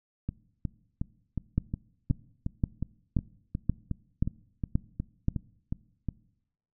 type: two click trains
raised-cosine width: 5 ms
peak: -12 / -18 dBFS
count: 8 / 17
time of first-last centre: 1.58-5.284 / 0.29-6.087 s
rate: 1.89 / 2.76 Hz
effects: noise-tail reverb RT60 0.8 s tail -22 dB re dry